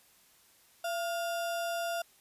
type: tone with sample-and-hold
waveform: sine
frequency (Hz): 680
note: F5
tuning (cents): -46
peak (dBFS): -31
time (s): 0.84-2.02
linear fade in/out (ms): 5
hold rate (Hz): 2100
effects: white hiss -63 dBFS RMS until 2.2 s + resampled to 32000 Hz